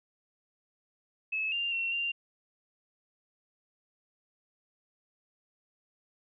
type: tone with pitch steps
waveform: sine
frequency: 2593 / 2791 / 2723 / 2780 Hz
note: E7 / F7 / F7 / F7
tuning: -29 / -2 / -44 / -9 cents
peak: -29 dBFS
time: 1.32-2.12 s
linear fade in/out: 10 ms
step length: 200 ms
effects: none